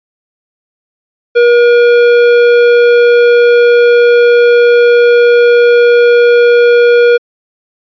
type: tone with tanh clipping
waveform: sine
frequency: 478.4 Hz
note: A#4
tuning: 45 cents sharp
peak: -5 dBFS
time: 1.35-7.18 s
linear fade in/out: 20 ms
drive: 14 dB
effects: resampled to 11025 Hz